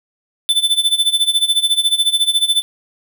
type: tone with tremolo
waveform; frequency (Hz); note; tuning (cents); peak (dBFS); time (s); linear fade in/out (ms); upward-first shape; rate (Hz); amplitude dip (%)
square; 3520; A7; 0; -10; 0.49-2.62; 0; sine; 14; 85
effects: none